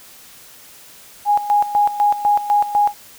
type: tone with tremolo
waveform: sine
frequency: 825 Hz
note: G#5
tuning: 12 cents flat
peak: -11 dBFS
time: 1.25-2.94 s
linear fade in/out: 50 ms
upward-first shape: square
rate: 4 Hz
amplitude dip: 75%
effects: white hiss -43 dBFS RMS until 3.18 s